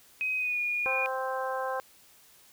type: tone with pitch glide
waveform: sine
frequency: 2521 to 2439 Hz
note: D#7 to D#7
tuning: +22 to -35 cents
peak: -27 dBFS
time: 0.21-1.06 s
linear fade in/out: 0 ms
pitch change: -57 cents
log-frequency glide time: 0.37-0.6 s
type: harmonic tone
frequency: 261.6 Hz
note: C4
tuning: in tune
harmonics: 2 / 3 / 4 / 5 / 6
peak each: -33 / -35 / -35 / -42 / -39 dBFS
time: 0.86-1.8 s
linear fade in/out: 0 ms
effects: white hiss -58 dBFS RMS until 2.52 s